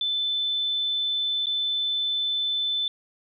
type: tone with dropouts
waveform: sine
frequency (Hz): 3520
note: A7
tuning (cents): 0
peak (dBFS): -23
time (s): 0.01-2.88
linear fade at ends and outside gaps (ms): 2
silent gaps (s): 1.459-1.468
effects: none

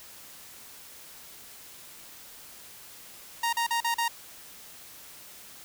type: tone bursts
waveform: sawtooth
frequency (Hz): 932.3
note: A#5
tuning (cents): 0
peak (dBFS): -21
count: 5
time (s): 3.43-4.081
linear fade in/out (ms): 5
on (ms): 99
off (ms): 39
effects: white hiss -48 dBFS RMS until 5.64 s

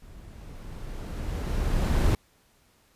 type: noise with level ramp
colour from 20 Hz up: brown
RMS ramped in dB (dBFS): -48 to -20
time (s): 0.02-2.15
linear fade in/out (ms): 2
effects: pink hiss -63 dBFS RMS until 2.95 s + resampled to 32000 Hz

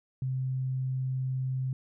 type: tone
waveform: sine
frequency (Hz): 130.4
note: C3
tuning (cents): -5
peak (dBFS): -28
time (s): 0.22-1.73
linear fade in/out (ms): 2
effects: none

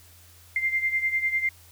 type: beating tone pair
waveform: sine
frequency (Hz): 2093 / 2103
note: C7 / C7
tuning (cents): 0 / +8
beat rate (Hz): 10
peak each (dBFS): -24 / -29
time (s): 0.56-1.49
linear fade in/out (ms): 2
effects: added 86 Hz sine -53 dBFS peak until 1.71 s + white hiss -54 dBFS RMS until 1.71 s

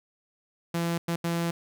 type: tone bursts at uneven times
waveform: sawtooth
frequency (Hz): 169.2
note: E3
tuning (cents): +45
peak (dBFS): -22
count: 3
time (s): 0.74-0.98 / 1.08-1.16 / 1.24-1.51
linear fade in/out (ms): 5
effects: none

